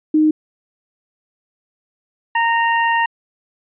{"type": "tone pair in turn", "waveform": ["sine", "25% pulse"], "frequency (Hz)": [308.8, 925.4], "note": ["D#4", "A#5"], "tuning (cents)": [-13, -13], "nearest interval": "octave + perfect fifth", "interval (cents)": 1900, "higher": "second", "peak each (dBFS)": -10, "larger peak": "neither", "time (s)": [[0.14, 0.31], [2.35, 3.06]], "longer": "second", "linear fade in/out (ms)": 5, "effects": ["resampled to 8000 Hz"]}